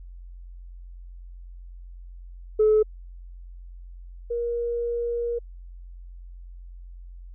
sine tone pair in turn, 430 / 473.2 Hz, A4 / A#4, -40 / +26 cents, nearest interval major second, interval 166 cents, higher second, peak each -14 / -24 dBFS, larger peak first, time 2.59-2.83 / 4.3-5.39 s, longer second, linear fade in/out 10 ms, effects tanh soft clip ceiling -12 dBFS + added 44 Hz sine -39 dBFS peak until 7.34 s

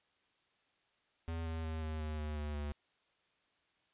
square tone with pitch steps, 82.41 / 81.04 / 79.69 / 78.37 / 77.07 / 75.79 / 74.53 / 73.29 Hz, E2 / E2 / D#2 / D#2 / D#2 / D#2 / D2 / D2, 0 / -29 / +42 / +13 / -16 / -45 / +26 / -3 cents, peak -38 dBFS, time 1.28-2.72 s, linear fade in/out 0 ms, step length 180 ms, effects white hiss -75 dBFS RMS until 3.93 s + resampled to 8000 Hz

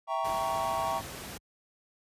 triangle chord, E diminished seventh, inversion none, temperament equal with one note detuned, 659.3 / 784 / 932.3 / 1113.9 Hz, E5 / G5 / Bb5 / Db6, 0 / 0 / 0 / +8 cents, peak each -32 dBFS, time 0.07-1.02 s, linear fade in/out 50 ms
pink noise, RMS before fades -41 dBFS, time 0.24-1.38 s, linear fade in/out 10 ms
effects high-pass 60 Hz 12 dB/octave + resampled to 32000 Hz

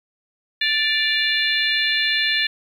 harmonic tone with a mistuned harmonic, 587.3 Hz, D5, in tune, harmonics 3 / 4 / 5 / 6 / 7, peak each -22 / -25 / -26 / -23 / -25 dBFS, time 0.61-2.47 s, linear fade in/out 5 ms, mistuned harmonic 5, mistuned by -51 cents, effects 8-bit

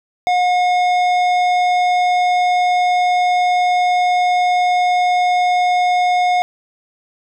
sine tone with tanh clipping, 721 Hz, F#5, 45 cents flat, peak -14 dBFS, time 0.27-6.42 s, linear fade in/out 0 ms, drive 13 dB, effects none

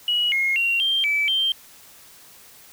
triangle tone with pitch steps, 2914 / 2152 / 2753 / 3171 / 2307 / 3148 Hz, F#7 / C7 / F7 / G7 / D7 / G7, -27 / +48 / -25 / +19 / -31 / +7 cents, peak -15 dBFS, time 0.08-1.52 s, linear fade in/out 2 ms, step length 240 ms, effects tanh soft clip ceiling -16 dBFS + white hiss -48 dBFS RMS until 2.72 s

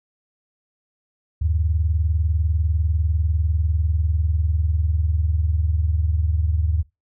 sine tone pair together, 77.15 / 97.2 Hz, D#2 / G2, -14 / -14 cents, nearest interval major third, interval 400 cents, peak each -18 / -24 dBFS, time 1.41-6.83 s, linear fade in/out 10 ms, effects noise-tail reverb RT60 0.2 s tail -21 dB re dry

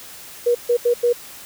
sine tone bursts at uneven times, 480.4 Hz, B4, 48 cents flat, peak -13 dBFS, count 4, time 0.46-0.55 / 0.69-0.77 / 0.85-0.94 / 1.03-1.13 s, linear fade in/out 10 ms, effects white hiss -39 dBFS RMS until 1.45 s

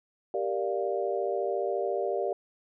sine chord, G minor seventh, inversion none, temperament equal, 392 / 466.2 / 587.3 / 698.5 Hz, G4 / Bb4 / D5 / F5, 0 / 0 / 0 / 0 cents, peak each -31 / -33 / -32 / -34 dBFS, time 0.34-2.33 s, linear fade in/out 2 ms, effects none

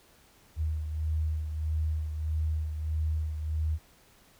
sine beating tone pair, 77.78 / 79.38 Hz, D#2 / D#2, 0 / +35 cents, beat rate 1.6 Hz, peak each -28 / -37 dBFS, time 0.56-3.79 s, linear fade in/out 50 ms, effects pink hiss -60 dBFS RMS until 4.39 s

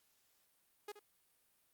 sawtooth tone with echo, 415.3 Hz, G#4, in tune, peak -40 dBFS, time 0.88-0.92 s, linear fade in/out 5 ms, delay 74 ms, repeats 1, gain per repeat -11 dB, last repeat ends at 0.994 s, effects white hiss -75 dBFS RMS until 1.73 s + Opus 48 kbps

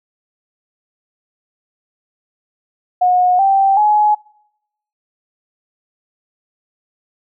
sine tone with pitch steps, 725 / 781.5 / 842.5 Hz, F#5 / G5 / G#5, -35 / -6 / +25 cents, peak -9 dBFS, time 3.01-4.15 s, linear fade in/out 10 ms, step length 380 ms, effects noise-tail reverb RT60 0.8 s tail -25 dB re dry

